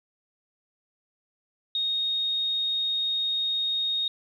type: tone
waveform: sine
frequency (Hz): 3723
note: A#7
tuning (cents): -3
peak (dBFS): -24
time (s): 1.75-4.08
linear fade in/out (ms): 2
effects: 10-bit